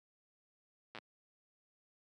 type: slowing click train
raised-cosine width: 0.3 ms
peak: -30 dBFS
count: 5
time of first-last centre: 0.95-0.986 s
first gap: 8 ms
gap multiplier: 1.08
effects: high-pass 150 Hz 12 dB/octave